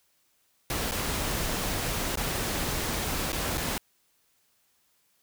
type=noise with dropouts; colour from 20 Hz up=pink; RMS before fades=-30 dBFS; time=0.7-3.78 s; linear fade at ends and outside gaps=1 ms; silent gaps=0.912-0.919 / 2.156-2.173 / 3.321-3.329 / 3.574-3.579 s; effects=white hiss -69 dBFS RMS until 5.22 s